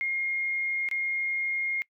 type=tone with dropouts; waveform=sine; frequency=2136 Hz; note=C7; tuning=35 cents sharp; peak=-26 dBFS; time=0.01-1.82 s; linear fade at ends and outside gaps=0 ms; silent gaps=0.888-0.913 s; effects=noise-tail reverb RT60 0.1 s tail -23 dB re dry